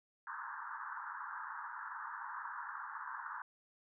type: band-pass noise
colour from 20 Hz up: pink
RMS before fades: -45 dBFS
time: 0.27-3.42 s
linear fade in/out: 2 ms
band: 880 to 1700 Hz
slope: 96 dB/octave
effects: none